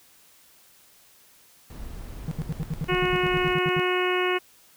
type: noise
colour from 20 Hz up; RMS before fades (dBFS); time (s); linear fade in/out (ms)
brown; -38; 1.7-3.54; 2
type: tone bursts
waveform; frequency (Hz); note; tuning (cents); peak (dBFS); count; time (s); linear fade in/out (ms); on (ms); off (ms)
triangle; 157; D#3; +16; -23; 15; 2.28-3.797; 0; 33; 73
type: harmonic tone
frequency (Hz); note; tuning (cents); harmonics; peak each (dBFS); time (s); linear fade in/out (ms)
363.8; F#4; -29; 1 / 2 / 3 / 4 / 5 / 6 / 7 / 8; -24 / -33 / -30 / -33 / -33 / -32 / -32 / -33; 2.88-4.39; 20
effects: white hiss -56 dBFS RMS until 4.76 s